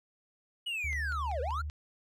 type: linear two-way sweep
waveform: triangle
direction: down then up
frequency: 2960 to 465.3 to 1452 Hz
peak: -31 dBFS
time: 0.66-1.62 s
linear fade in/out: 10 ms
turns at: 1.41 s
type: tone with pitch glide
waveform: sine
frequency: 73.42 to 74.96 Hz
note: D2 to D2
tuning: 0 to +36 cents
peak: -34 dBFS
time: 0.84-1.7 s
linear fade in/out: 5 ms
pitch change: +36 cents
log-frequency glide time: 1.34-1.57 s
type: click train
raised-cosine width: 0.2 ms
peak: -32 dBFS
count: 5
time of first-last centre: 0.93-1.699 s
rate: 5.2 Hz
effects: none